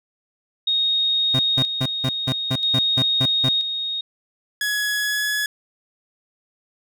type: tone with tremolo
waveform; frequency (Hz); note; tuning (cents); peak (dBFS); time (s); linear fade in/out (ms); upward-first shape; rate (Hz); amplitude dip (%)
sine; 3729; A#7; 0; -17; 0.67-4.01; 5; square; 0.51; 50
type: tone bursts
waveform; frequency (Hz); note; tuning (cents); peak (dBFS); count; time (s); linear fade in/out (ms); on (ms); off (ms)
30% pulse; 130.81; C3; 0; -17; 10; 1.34-3.49; 5; 53; 180
type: tone with pitch glide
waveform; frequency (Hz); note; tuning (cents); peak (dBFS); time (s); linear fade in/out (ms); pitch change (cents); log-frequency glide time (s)
sawtooth; 1683 to 1693.7; G#6 to G#6; +23 to +34; -17; 4.61-5.46; 2; +11; 4.98-5.25
effects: none